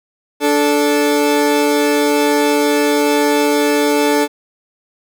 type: tone pair together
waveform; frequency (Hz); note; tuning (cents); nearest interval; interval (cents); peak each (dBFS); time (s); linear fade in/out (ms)
30% pulse; 291.9 / 437.3; D4 / A4; -10 / -11; perfect fifth; 699; -12; 0.4-4.28; 50
effects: none